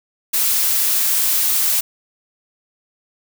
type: noise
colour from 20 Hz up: blue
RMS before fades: -17 dBFS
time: 0.33-1.81 s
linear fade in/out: 10 ms
effects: none